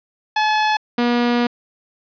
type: tone pair in turn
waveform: sawtooth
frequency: 857 / 240.5 Hz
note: A5 / B3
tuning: -46 / -46 cents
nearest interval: octave + minor seventh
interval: 2200 cents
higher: first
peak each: -11 dBFS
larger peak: neither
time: 0.36-0.77 / 0.98-1.47 s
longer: second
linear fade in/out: 5 ms
effects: resampled to 11025 Hz + 8-bit